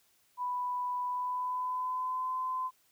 sine tone with pitch glide, 990 to 1024.9 Hz, B5 to C6, +4 to -36 cents, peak -31 dBFS, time 0.37-2.71 s, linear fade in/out 50 ms, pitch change +60 cents, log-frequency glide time 1.05-2.35 s, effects white hiss -69 dBFS RMS until 2.91 s

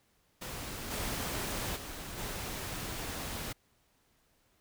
pink noise with level steps, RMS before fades -41 / -36 / -43 / -39 dBFS, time 0.41-3.53 s, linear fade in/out 10 ms, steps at 0.9 / 1.75 / 2.17 s, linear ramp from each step 20 ms, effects pink hiss -71 dBFS RMS until 4.6 s

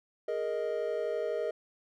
triangle chord, Ab suspended second, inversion none, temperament just, 415.3 / 467.2 / 623 Hz, Ab4 / Bb4 / Eb5, 0 / +4 / +2 cents, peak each -34 / -32 / -32 dBFS, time 0.28-1.51 s, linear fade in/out 5 ms, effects none

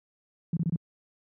sine tone bursts, 166.4 Hz, E3, 17 cents sharp, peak -23 dBFS, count 4, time 0.53-0.76 s, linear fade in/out 2 ms, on 38 ms, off 26 ms, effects high-pass 100 Hz 12 dB/octave

